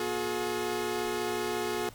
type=tone cluster; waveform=sawtooth; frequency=240.7 / 359.3 / 425 Hz; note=B3 / F4 / G#4; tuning=-44 / +49 / +40 cents; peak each=-36 / -29 / -29 dBFS; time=0-1.89 s; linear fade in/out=2 ms; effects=added 110 Hz sine -51 dBFS peak until 1.94 s + pink hiss -53 dBFS RMS until 1.94 s